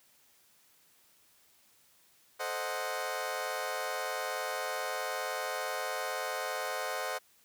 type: chord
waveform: 20% pulse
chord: A diminished seventh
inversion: none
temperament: equal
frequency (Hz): 440 / 523.3 / 622.3 / 740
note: A4 / C5 / Eb5 / Gb5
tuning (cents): 0 / 0 / 0 / 0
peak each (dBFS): -38 / -33 / -34 / -34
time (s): 2.39-7.19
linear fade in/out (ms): 20
effects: white hiss -65 dBFS RMS until 7.44 s + high-pass 60 Hz 12 dB/octave